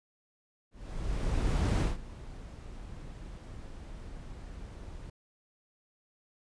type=noise with ADSR envelope; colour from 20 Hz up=brown; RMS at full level=-25 dBFS; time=0.71-5.1 s; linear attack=1100 ms; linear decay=160 ms; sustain=-19 dB; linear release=4 ms; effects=resampled to 22050 Hz